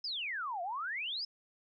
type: exponential two-way sweep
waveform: sine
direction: down then up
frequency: 5274 to 670 to 5274 Hz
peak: -35 dBFS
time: 0.04-1.25 s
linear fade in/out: 5 ms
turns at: 0.62 s
effects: none